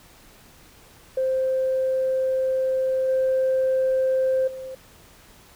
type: tone with level steps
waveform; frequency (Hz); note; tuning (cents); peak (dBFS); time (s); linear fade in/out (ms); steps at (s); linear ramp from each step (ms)
sine; 523; C5; -1; -19 / -17 / -32; 1.17-4.75; 5; 3.08 / 4.47; 10
effects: tanh soft clip ceiling -15 dBFS + pink hiss -51 dBFS RMS until 5.55 s